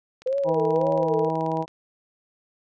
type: click train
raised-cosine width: 0.2 ms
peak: -28 dBFS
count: 28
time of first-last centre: 0.22-1.679 s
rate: 18.5 Hz
type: tone with vibrato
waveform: sine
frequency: 498.9 Hz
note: B4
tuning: 17 cents sharp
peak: -21 dBFS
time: 0.26-1.29 s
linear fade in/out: 5 ms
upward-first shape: sine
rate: 1.9 Hz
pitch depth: 200 cents each way
type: harmonic tone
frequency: 161 Hz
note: E3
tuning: 41 cents flat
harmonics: 1 / 2 / 3 / 4 / 5 / 6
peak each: -30 / -30 / -30 / -30 / -30 / -30 dBFS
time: 0.44-1.66 s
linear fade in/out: 50 ms
effects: none